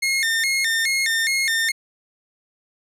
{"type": "tone with vibrato", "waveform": "sawtooth", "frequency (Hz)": 1975.5, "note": "B6", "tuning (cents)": 0, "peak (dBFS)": -15, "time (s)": [0.02, 1.72], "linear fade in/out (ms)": 10, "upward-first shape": "square", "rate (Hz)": 2.4, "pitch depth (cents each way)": 150, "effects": ["low-pass 12000 Hz 12 dB/octave"]}